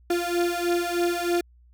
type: beating tone pair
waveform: 35% pulse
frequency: 346.3 / 349.5 Hz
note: F4 / F4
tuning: -15 / +1 cents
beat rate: 3.2 Hz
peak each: -24 dBFS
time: 0.1-1.41 s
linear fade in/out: 5 ms
effects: added 60 Hz sine -52 dBFS peak until 1.73 s